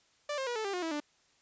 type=tone with pitch steps; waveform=sawtooth; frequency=587.3 / 532.4 / 482.6 / 437.4 / 396.5 / 359.4 / 325.8 / 295.4 Hz; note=D5 / C5 / B4 / A4 / G4 / F4 / E4 / D4; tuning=0 / +30 / -40 / -10 / +20 / +50 / -20 / +10 cents; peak=-29 dBFS; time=0.29-1.002 s; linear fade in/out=5 ms; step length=89 ms; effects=white hiss -68 dBFS RMS until 1.41 s + resampled to 16000 Hz